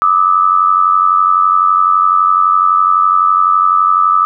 sine tone pair together, 1191.1 / 1283 Hz, D6 / E6, +24 / -47 cents, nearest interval minor second, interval 129 cents, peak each -10 dBFS, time 0.02-4.25 s, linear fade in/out 0 ms, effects none

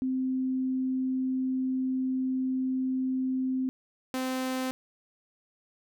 sine / sawtooth tone pair in turn, 259.7 / 258.7 Hz, C4 / C4, -13 / -19 cents, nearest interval unison, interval 6 cents, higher first, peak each -26 / -25 dBFS, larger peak second, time 0.02-3.69 / 4.14-4.71 s, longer first, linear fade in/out 0 ms, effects none

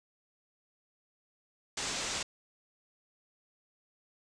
white low-pass noise, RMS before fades -36 dBFS, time 1.77-2.23 s, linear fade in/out 5 ms, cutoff 7900 Hz, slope 48 dB/octave, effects none

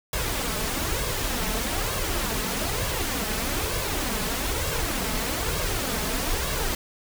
pink noise with flanger, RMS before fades -27 dBFS, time 0.13-6.75 s, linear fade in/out 2 ms, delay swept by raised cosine 1.8 to 4.7 ms, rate 1.1 Hz, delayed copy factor +0.55, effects none

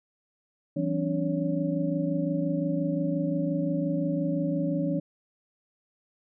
sine tone cluster, 167.1 / 192.9 / 263.9 / 289.6 / 562 Hz, E3 / G3 / C4 / D4 / C#5, +24 / -28 / +15 / -24 / +24 cents, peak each -29 / -36 / -33 / -29 / -33 dBFS, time 0.76-5 s, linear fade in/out 10 ms, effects none

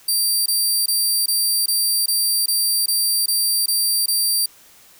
15% pulse tone bursts, 4700 Hz, D8, 1 cent sharp, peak -10 dBFS, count 11, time 0.08-4.46 s, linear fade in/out 5 ms, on 380 ms, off 20 ms, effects white hiss -49 dBFS RMS until 4.99 s

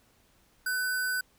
sine tone with sample-and-hold, 1503 Hz, F#6, 27 cents sharp, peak -27 dBFS, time 0.66-1.21 s, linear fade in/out 5 ms, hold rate 6300 Hz, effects pink hiss -65 dBFS RMS until 1.38 s

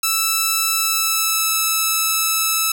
5% pulse tone with pitch glide, 1318.5 to 1309.4 Hz, E6 to E6, 0 to -12 cents, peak -5 dBFS, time 0.03-2.72 s, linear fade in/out 5 ms, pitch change -12 cents, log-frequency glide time 0.69-1.48 s, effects none

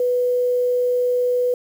sine tone with quantisation, 493.9 Hz, B4, in tune, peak -16 dBFS, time 0-1.54 s, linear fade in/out 2 ms, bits 7, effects none

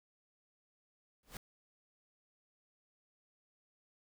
pink noise with exponential growth, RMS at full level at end -41 dBFS, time 1.23-1.37 s, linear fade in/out 2 ms, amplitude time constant 30 ms, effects none

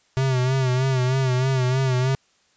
square tone with vibrato, 129.8 Hz, C3, 13 cents flat, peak -19 dBFS, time 0.17-2.15 s, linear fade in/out 0 ms, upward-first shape sine, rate 3.2 Hz, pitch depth 59 cents each way, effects white hiss -62 dBFS RMS until 2.56 s + resampled to 16000 Hz

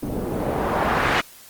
white noise with low-pass filter sweep, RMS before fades -22 dBFS, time 0.02-1.21 s, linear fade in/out 10 ms, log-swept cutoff 270 to 2000 Hz, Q 1.1, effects white hiss -46 dBFS RMS until 1.49 s + Opus 24 kbps

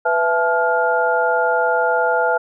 sine tone cluster, 496.8 / 666 / 863 / 1410 Hz, B4 / E5 / A5 / F6, +10 / +18 / -34 / +16 cents, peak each -20 dBFS, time 0.05-2.38 s, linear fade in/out 10 ms, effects none

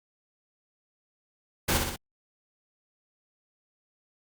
pink noise with echo, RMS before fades -25 dBFS, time 1.68-1.78 s, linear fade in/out 10 ms, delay 61 ms, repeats 3, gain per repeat -4 dB, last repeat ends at 1.963 s, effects Opus 48 kbps

